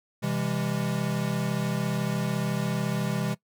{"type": "chord", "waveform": "square", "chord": "C augmented", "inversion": "none", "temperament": "equal with one note detuned", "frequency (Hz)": [130.81, 164.81, 202.6], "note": ["C3", "E3", "G#3"], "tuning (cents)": [0, 0, -43], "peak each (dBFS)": -31, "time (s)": [0.22, 3.35], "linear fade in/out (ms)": 20, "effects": ["noise-tail reverb RT60 0.1 s tail -20 dB re dry"]}